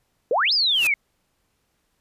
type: exponential two-way sweep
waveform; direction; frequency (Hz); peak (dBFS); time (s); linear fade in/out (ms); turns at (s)
sine; up then down; 430 to 5250 to 2140; -17; 0.31-0.94; 2; 0.53
type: noise with exponential growth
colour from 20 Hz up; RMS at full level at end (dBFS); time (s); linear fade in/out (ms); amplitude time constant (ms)
white; -25; 0.67-0.87; 1; 42
effects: pink hiss -70 dBFS RMS until 2 s + resampled to 32000 Hz